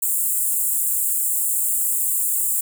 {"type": "high-pass noise", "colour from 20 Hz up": "pink", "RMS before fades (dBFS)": -21, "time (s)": [0.02, 2.61], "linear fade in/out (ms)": 5, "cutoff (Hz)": 7400, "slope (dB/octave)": 96, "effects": []}